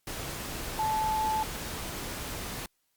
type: tone in noise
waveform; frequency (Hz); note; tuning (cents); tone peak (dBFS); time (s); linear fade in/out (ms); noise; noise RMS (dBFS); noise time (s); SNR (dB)
sine; 870; A5; -20; -26; 0.79-1.43; 2; pink; -37; 0.07-2.66; +8
effects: white hiss -75 dBFS RMS until 2.96 s + Opus 48 kbps